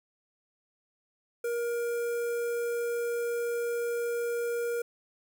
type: tone with notch filter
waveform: square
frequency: 472.8 Hz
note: A#4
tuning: 24 cents sharp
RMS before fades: -31 dBFS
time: 1.44-4.82 s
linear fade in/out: 5 ms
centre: 3800 Hz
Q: 0.52
effects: 11-bit